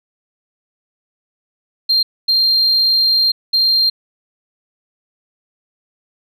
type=tone bursts at uneven times; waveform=sine; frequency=4186 Hz; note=C8; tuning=in tune; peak=-9 dBFS; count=3; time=1.89-2.03 / 2.28-3.32 / 3.53-3.9 s; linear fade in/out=10 ms; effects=tanh soft clip ceiling -8 dBFS